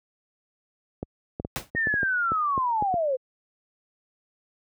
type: clicks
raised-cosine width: 2 ms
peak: -17 dBFS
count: 11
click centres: 1.029 / 1.399 / 1.449 / 1.75 / 1.871 / 1.94 / 2.031 / 2.319 / 2.578 / 2.824 / 2.941 s
type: noise with exponential decay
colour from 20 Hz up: pink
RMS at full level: -26 dBFS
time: 1.56-1.7 s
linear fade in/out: 0 ms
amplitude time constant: 29 ms
type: linear sweep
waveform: sine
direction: down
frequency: 1864.7 to 497.1 Hz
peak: -22 dBFS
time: 1.75-3.17 s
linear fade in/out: 20 ms
effects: high-pass 60 Hz 12 dB/octave